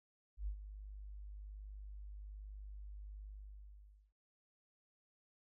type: tone with ADSR envelope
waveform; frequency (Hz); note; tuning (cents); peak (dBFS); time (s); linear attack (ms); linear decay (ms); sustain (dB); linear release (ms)
sine; 50.6; G#1; -44; -36; 0.37-4.13; 100; 85; -11; 880
effects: none